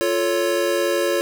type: chord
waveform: square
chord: F augmented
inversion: none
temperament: equal with one note detuned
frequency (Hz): 349.2 / 440 / 557.6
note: F4 / A4 / C#5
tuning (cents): 0 / 0 / +10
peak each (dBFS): -23 / -26 / -22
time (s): 0.01-1.21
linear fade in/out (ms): 0
effects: none